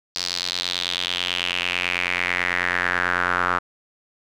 square tone with band-pass filter sweep, 44.56 Hz, F1, 36 cents sharp, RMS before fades -24 dBFS, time 0.15-3.59 s, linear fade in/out 10 ms, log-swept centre 4800 to 1300 Hz, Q 4, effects none

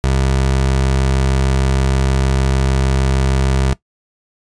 25% pulse tone, 66.5 Hz, C2, 29 cents sharp, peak -9 dBFS, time 0.04-3.73 s, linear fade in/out 0 ms, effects noise-tail reverb RT60 0.1 s tail -18 dB re dry + resampled to 22050 Hz

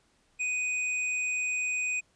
sine tone with tanh clipping, 2492 Hz, D#7, 2 cents sharp, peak -29 dBFS, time 0.39-2.01 s, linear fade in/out 20 ms, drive 18 dB, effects pink hiss -68 dBFS RMS until 2.15 s + resampled to 22050 Hz

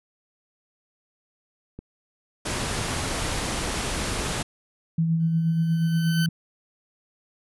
clicks, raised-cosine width 3 ms, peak -24 dBFS, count 2, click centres 1.79 / 3.416 s
pink low-pass noise, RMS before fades -28 dBFS, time 2.45-4.43 s, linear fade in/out 10 ms, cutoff 11000 Hz, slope 96 dB/octave
sine tone with tremolo, 163.9 Hz, E3, 10 cents flat, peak -18 dBFS, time 4.98-6.29 s, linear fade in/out 5 ms, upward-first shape sine, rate 8.4 Hz, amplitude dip 35%
20% pulse tone with exponential growth, 1524 Hz, G6, 49 cents flat, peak -21 dBFS, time 5.2-6.26 s, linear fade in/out 2 ms, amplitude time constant 230 ms
effects none

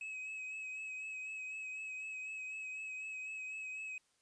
triangle tone with vibrato, 2555 Hz, D#7, 45 cents sharp, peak -40 dBFS, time 0.01-3.98 s, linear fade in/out 2 ms, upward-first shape sine, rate 4 Hz, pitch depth 27 cents each way, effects white hiss -75 dBFS RMS until 4.21 s + resampled to 22050 Hz

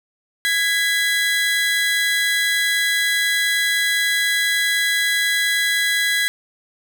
30% pulse tone pair together, 1657.5 / 1999 Hz, G#6 / B6, -4 / +20 cents, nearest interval minor third, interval 324 cents, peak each -17 dBFS, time 0.45-6.28 s, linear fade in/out 0 ms, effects none

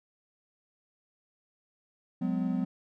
triangle tone cluster, 182.7 / 206.4 / 253.6 Hz, F#3 / G#3 / B3, -22 / -10 / +46 cents, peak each -29 / -32 / -29 dBFS, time 2.21-2.65 s, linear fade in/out 10 ms, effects none

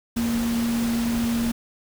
sine tone in noise, 233.1 Hz, A#3, in tune, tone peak -21 dBFS, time 0.16-1.52 s, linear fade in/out 10 ms, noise pink, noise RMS -32 dBFS, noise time 0.16-1.52 s, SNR +8 dB, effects none

